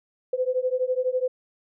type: beating tone pair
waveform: sine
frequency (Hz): 503 / 515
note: B4 / C5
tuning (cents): +32 / -28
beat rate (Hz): 12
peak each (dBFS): -25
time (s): 0.33-1.28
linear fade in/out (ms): 5
effects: none